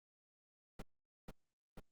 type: noise with echo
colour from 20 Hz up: brown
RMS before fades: -44 dBFS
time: 0.79-0.82 s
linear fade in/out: 5 ms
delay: 490 ms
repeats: 2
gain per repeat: -2 dB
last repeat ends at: 1.8 s
effects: Opus 48 kbps